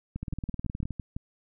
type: two click trains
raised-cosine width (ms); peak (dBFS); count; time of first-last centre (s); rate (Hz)
5; -21 / -21; 7 / 14; 0.16-1.165 / 0.23-0.907; 5.97 / 19.2
effects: none

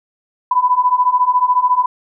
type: beating tone pair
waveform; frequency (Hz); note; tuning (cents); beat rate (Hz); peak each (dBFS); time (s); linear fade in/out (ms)
sine; 987.8 / 1001.8; B5 / B5; 0 / +24; 14; -15 / -13; 0.51-1.86; 5
effects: none

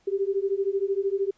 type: beating tone pair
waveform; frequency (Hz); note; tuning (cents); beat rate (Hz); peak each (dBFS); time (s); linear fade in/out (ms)
sine; 386.6 / 399.6; G4 / G4; -24 / +33; 13; -26; 0.07-1.31; 10
effects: pink hiss -65 dBFS RMS until 1.37 s + resampled to 16000 Hz

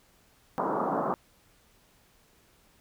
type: band-pass noise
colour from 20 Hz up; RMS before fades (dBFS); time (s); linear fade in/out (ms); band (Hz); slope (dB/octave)
white; -29; 0.58-1.14; 0; 150 to 1200; 48
effects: pink hiss -63 dBFS RMS until 2.8 s

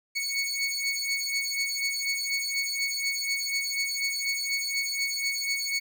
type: beating tone pair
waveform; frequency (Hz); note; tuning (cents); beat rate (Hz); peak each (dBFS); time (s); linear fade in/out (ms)
20% pulse; 2217 / 2221.1; C#7 / C#7; 0 / +3; 4.1; -25; 0.15-5.8; 20
effects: none

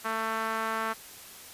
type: tone with band-pass filter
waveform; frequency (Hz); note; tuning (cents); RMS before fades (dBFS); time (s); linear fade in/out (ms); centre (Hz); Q
sawtooth; 222.6; A3; +20; -31; 0.04-0.94; 20; 1300; 2.1
effects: white hiss -47 dBFS RMS until 1.53 s + resampled to 32000 Hz

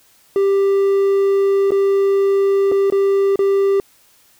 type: tone with dropouts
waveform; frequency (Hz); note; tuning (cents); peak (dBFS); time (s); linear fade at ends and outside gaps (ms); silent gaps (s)
triangle; 394.1; G4; +9; -10; 0.36-3.8; 1; 1.707-1.719 / 2.716-2.72 / 2.901-2.923 / 3.358-3.391
effects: white hiss -53 dBFS RMS until 4.39 s

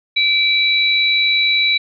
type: tone pair together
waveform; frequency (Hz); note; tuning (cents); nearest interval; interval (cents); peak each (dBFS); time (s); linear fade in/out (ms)
sine; 2323 / 3926; D7 / B7; -20 / -11; major sixth; 909; -15; 0.16-1.78; 10
effects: none

